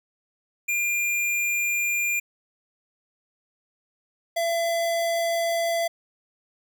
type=tone pair in turn; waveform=square; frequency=2400 / 673.5 Hz; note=D7 / E5; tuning=+37 / +37 cents; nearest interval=octave + minor seventh; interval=2200 cents; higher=first; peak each=-23 / -23 dBFS; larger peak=neither; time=0.68-2.2 / 4.36-5.88 s; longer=neither; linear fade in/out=10 ms; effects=none